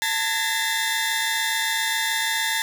sawtooth tone cluster, 893 / 1669 / 1832 / 2033 / 3597 Hz, A5 / G#6 / A#6 / B6 / A7, +25 / +8 / -31 / +50 / +37 cents, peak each -25 dBFS, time 0.02-2.62 s, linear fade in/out 0 ms, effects none

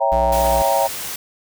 sine chord, C# diminished seventh, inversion none, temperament equal, 554.4 / 659.3 / 784 / 932.3 Hz, C#5 / E5 / G5 / Bb5, 0 / 0 / 0 / 0 cents, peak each -20 dBFS, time 0-0.88 s, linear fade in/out 20 ms
square tone, 60.2 Hz, B1, 44 cents flat, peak -23 dBFS, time 0.12-0.62 s, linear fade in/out 0 ms
white noise, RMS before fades -28 dBFS, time 0.32-1.16 s, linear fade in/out 5 ms
effects none

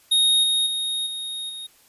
square tone with level steps, 3729 Hz, A#7, in tune, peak -16 / -19 / -24 / -29 / -33 dBFS, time 0.11-1.67 s, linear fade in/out 10 ms, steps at 0.43 / 0.66 / 1.06 / 1.49 s, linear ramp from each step 10 ms, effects white hiss -56 dBFS RMS until 1.88 s + resampled to 32000 Hz

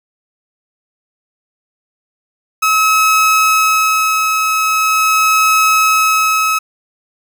30% pulse tone with tremolo, 1286 Hz, E6, 43 cents flat, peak -6 dBFS, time 2.62-6.59 s, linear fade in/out 10 ms, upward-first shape sine, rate 0.42 Hz, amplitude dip 35%, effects 8-bit

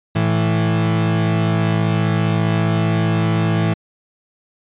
35% pulse tone pair together, 110 / 165.21 Hz, A2 / E3, 0 / +4 cents, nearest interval perfect fifth, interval 704 cents, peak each -16 dBFS, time 0.15-3.74 s, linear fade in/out 10 ms, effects resampled to 8000 Hz

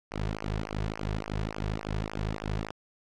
sawtooth tone with flanger, 52.6 Hz, G#1, 23 cents sharp, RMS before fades -33 dBFS, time 0.11-2.71 s, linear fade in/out 0 ms, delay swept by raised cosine 0.23 to 3.83 ms, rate 3.5 Hz, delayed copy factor -1, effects low-pass 5000 Hz 12 dB/octave

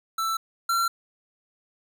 square tone pair in turn, 1328 / 1363 Hz, E6 / F6, +12 / -43 cents, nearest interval unison, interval 45 cents, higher second, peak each -25 / -22 dBFS, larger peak second, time 0.18-0.37 / 0.69-0.88 s, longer neither, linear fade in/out 5 ms, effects none

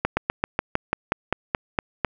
slowing click train, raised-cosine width 0.5 ms, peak -5 dBFS, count 12, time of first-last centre 0.05-2.047 s, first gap 120 ms, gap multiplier 1.08, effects none

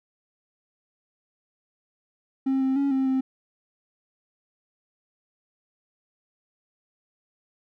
triangle tone with pitch steps, 267.1 / 264.5 / 278.9 / 265.8 / 263.1 Hz, C4 / C4 / C#4 / C4 / C4, +36 / +19 / +11 / +27 / +10 cents, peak -18 dBFS, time 2.46-3.21 s, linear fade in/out 10 ms, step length 150 ms, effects tanh soft clip ceiling -14 dBFS

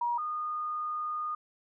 sine tone pair in turn, 954 / 1226 Hz, A#5 / D#6, +40 / -26 cents, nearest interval major third, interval 434 cents, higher second, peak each -27 / -31 dBFS, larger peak first, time 0.01-0.18 / 0.18-1.35 s, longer second, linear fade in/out 5 ms, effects none

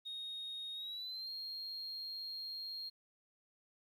sine tone with pitch glide, 3729 to 4234 Hz, A#7 to C8, 0 to +20 cents, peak -40 dBFS, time 0.05-2.9 s, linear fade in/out 20 ms, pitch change +220 cents, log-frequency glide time 0.74-1.31 s, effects tanh soft clip ceiling -39 dBFS + 12-bit

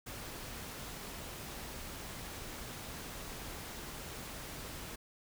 pink noise, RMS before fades -45 dBFS, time 0.06-4.96 s, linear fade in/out 10 ms, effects none

